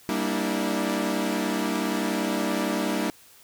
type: chord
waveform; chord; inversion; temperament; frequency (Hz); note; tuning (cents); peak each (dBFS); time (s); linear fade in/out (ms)
sawtooth; E half-diminished seventh; first; equal with one note detuned; 196 / 233.1 / 293.7 / 324.3; G3 / Bb3 / D4 / E4; 0 / 0 / 0 / -28; -26; 0.09-3.1; 0
effects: white hiss -53 dBFS RMS until 3.43 s